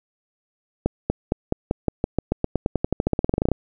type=accelerating click train; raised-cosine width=2 ms; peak=-6 dBFS; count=27; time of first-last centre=0.86-3.517 s; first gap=240 ms; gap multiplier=0.92; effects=none